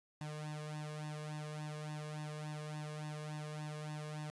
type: tone with flanger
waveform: sawtooth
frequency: 151.8 Hz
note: D#3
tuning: 42 cents flat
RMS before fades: -44 dBFS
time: 0.21-4.3 s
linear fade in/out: 0 ms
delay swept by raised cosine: 1.1 to 1.81 ms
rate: 3.5 Hz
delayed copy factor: +0.85
effects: resampled to 24000 Hz